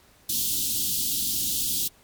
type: band-stop noise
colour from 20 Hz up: white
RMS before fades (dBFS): -26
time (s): 0.29-1.88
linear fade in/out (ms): 5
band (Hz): 340 to 3100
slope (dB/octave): 48
effects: pink hiss -57 dBFS RMS until 2.03 s + MP3 96 kbps